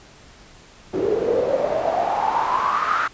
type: noise with band-pass filter sweep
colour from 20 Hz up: pink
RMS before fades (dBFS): -21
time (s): 0.93-3.08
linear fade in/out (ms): 10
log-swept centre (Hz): 370 to 1400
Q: 9
effects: pink hiss -47 dBFS RMS until 3.13 s + resampled to 16000 Hz